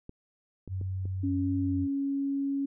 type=clicks; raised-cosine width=3 ms; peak=-29 dBFS; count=4; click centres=0.094 / 0.677 / 0.813 / 1.055 s
type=tone with pitch glide; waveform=sine; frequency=94.3 to 93.06 Hz; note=F#2 to F#2; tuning=+33 to +10 cents; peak=-30 dBFS; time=0.68-1.88 s; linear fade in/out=50 ms; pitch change=-23 cents; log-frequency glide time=1.25-1.41 s
type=tone; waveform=sine; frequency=277.2 Hz; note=C#4; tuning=in tune; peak=-27 dBFS; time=1.23-2.66 s; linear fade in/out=10 ms
effects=none